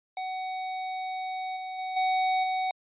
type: tone with level steps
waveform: square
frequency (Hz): 750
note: F#5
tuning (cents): +23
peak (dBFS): -32 / -35 / -32 / -24 / -27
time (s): 0.17-2.71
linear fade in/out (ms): 2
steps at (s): 1.56 / 1.78 / 1.96 / 2.43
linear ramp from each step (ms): 10
effects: resampled to 8000 Hz